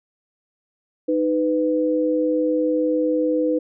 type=tone pair together; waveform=sine; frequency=310 / 499 Hz; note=D#4 / B4; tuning=-6 / +18 cents; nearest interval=minor sixth; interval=824 cents; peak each=-20 dBFS; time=1.08-3.59 s; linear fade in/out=10 ms; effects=none